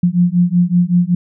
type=beating tone pair; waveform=sine; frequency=173.7 / 179 Hz; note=F3 / F3; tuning=-9 / +43 cents; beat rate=5.3 Hz; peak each=-13 dBFS; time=0.03-1.15 s; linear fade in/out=5 ms; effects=none